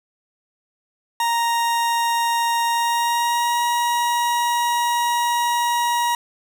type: tone with pitch glide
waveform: 40% pulse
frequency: 934 to 953.1 Hz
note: A#5 to A#5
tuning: +3 to +38 cents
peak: -17 dBFS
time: 1.2-6.15 s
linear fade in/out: 2 ms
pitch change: +35 cents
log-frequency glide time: 2.7-3.63 s
effects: none